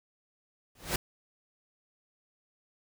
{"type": "noise with exponential growth", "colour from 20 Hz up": "pink", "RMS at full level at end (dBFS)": -25, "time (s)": [0.75, 0.96], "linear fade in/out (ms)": 5, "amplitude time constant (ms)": 45, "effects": []}